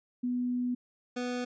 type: tone pair in turn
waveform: sine / 25% pulse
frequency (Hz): 246.9 / 246.9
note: B3 / B3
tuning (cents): 0 / 0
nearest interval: unison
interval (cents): 0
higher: neither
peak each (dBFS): -28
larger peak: neither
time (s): 0.23-0.75 / 1.16-1.45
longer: first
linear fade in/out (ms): 10
effects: resampled to 16000 Hz